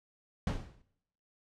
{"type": "noise with exponential decay", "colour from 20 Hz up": "brown", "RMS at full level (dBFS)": -28, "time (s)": [0.47, 0.82], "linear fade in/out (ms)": 2, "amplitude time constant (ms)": 76, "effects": ["noise-tail reverb RT60 0.8 s tail -21 dB re dry", "low-pass 7000 Hz 12 dB/octave"]}